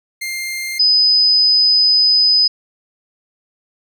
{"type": "tone pair in turn", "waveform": ["sawtooth", "sine"], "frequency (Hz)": [2107, 5011], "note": ["C7", "D#8"], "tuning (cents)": [12, 11], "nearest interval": "octave + minor third", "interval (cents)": 1499, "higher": "second", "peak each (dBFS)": [-18, -9], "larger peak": "second", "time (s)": [[0.21, 0.79], [0.79, 2.48]], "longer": "second", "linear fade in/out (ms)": 10, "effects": []}